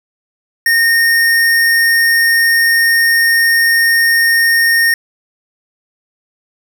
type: tone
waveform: square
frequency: 1841 Hz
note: A#6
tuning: 22 cents flat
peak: -9 dBFS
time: 0.66-4.94 s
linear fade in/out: 2 ms
effects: none